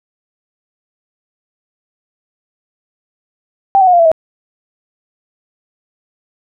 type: tone with pitch steps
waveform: sine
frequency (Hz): 784 / 752.9 / 723.1 / 694.4 / 666.9 / 640.5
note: G5 / F#5 / F#5 / F5 / E5 / E5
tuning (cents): 0 / +30 / -40 / -10 / +20 / -50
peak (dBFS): -5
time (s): 3.75-4.116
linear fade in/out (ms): 0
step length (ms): 61
effects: none